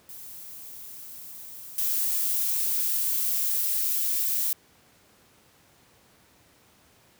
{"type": "noise with level steps", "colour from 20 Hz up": "violet", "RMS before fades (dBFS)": [-42, -26], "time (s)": [0.09, 4.53], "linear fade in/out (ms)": 2, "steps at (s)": 1.78, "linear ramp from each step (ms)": 2, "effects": ["pink hiss -59 dBFS RMS until 7.19 s", "high-pass 80 Hz 12 dB/octave"]}